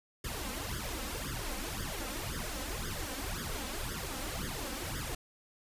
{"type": "noise with flanger", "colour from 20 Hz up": "pink", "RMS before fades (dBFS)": -38, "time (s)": [0.24, 5.15], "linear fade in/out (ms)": 5, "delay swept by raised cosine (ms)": [0.59, 3.89], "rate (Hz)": 1.9, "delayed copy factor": 0.9, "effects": ["resampled to 32000 Hz"]}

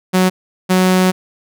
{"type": "tone pair in turn", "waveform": "sawtooth", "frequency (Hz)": [185, 185], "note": ["F#3", "F#3"], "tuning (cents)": [0, 0], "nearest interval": "unison", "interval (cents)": 0, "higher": "neither", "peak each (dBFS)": -6, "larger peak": "neither", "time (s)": [[0.13, 0.3], [0.69, 1.12]], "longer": "second", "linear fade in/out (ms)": 20, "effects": []}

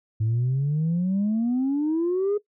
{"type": "exponential sweep", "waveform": "sine", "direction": "up", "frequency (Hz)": [106.9, 422.5], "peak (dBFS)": -19, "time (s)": [0.2, 2.38], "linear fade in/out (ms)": 10, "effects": ["noise-tail reverb RT60 0.1 s tail -19 dB re dry", "tanh soft clip ceiling -18 dBFS"]}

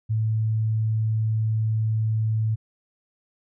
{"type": "tone", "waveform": "sine", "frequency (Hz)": 110, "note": "A2", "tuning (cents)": 0, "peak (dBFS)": -20, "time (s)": [0.09, 2.56], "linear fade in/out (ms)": 20, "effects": []}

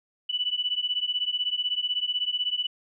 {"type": "beating tone pair", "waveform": "sine", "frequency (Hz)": [2960, 2976], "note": ["F#7", "F#7"], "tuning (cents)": [0, 9], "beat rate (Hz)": 16, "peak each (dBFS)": -28, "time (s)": [0.29, 2.67], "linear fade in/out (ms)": 10, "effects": []}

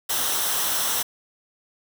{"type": "noise with comb filter", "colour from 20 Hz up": "white", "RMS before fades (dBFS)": -24, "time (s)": [0.09, 1.03], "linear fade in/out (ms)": 10, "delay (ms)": 0.43, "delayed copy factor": -0.55, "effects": []}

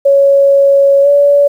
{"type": "tone with pitch glide", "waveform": "sine", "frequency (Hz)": [556, 571], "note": ["C#5", "D5"], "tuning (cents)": [5, -49], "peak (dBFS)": -4, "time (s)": [0.05, 1.48], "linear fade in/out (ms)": 10, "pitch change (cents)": 46, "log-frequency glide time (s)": [1.02, 1.08], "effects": ["7-bit"]}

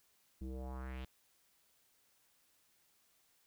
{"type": "tone with low-pass filter sweep", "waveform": "square", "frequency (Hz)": 64.5, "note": "C2", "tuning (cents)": -24, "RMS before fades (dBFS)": -44, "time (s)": [0.41, 1.05], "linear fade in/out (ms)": 5, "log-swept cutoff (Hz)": [270, 3500], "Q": 2.9, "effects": ["white hiss -73 dBFS RMS until 3.46 s"]}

